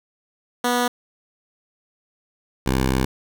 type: tone pair in turn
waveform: 10% pulse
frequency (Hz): 244.3 / 65.23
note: B3 / C2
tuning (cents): -19 / -5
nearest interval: octave + major seventh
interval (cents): 2286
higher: first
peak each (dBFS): -10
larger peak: neither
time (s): 0.64-0.88 / 2.66-3.05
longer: second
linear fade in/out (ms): 5
effects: none